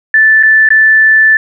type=tone with dropouts; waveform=sine; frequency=1757 Hz; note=A6; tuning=3 cents flat; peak=-3 dBFS; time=0.14-1.37 s; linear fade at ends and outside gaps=2 ms; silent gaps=0.428-0.433 / 0.689-0.704 s; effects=none